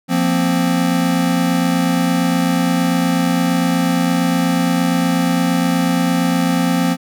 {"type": "chord", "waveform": "square", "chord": "F suspended fourth", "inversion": "none", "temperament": "equal", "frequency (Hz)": [174.61, 233.1, 261.6], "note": ["F3", "Bb3", "C4"], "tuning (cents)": [0, 0, 0], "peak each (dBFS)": [-18, -22, -18], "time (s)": [0.08, 6.97], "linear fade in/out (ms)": 50, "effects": []}